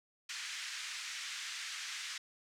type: band-pass noise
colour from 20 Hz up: pink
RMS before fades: -43 dBFS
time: 0.29-2.18 s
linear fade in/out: 5 ms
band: 1600 to 7400 Hz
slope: 24 dB/octave
effects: none